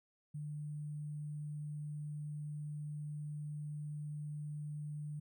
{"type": "tone with sample-and-hold", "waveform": "sine", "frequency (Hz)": 149.2, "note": "D3", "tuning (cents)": 28, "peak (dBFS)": -40, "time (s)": [0.34, 5.2], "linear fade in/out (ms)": 10, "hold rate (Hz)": 8820, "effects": []}